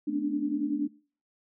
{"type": "tone cluster", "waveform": "sine", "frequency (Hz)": [217, 251.3, 284.7, 295.2], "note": ["A3", "B3", "C#4", "D4"], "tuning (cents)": [-24, 30, 46, 9], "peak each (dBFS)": [-35, -37, -33, -28], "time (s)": [0.07, 0.88], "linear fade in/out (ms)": 10, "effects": ["noise-tail reverb RT60 0.4 s tail -21 dB re dry"]}